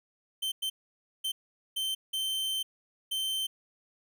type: tone bursts at uneven times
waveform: 45% pulse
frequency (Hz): 3104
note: G7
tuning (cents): -18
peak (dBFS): -29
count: 6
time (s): 0.42-0.52 / 0.62-0.7 / 1.24-1.32 / 1.76-1.95 / 2.13-2.63 / 3.11-3.47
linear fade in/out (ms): 10
effects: none